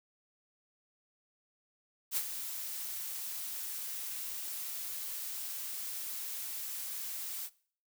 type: noise with ADSR envelope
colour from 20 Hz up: blue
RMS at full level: -31 dBFS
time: 2.11-7.5 s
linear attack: 54 ms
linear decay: 62 ms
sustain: -9 dB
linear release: 53 ms
effects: noise-tail reverb RT60 0.5 s tail -21 dB re dry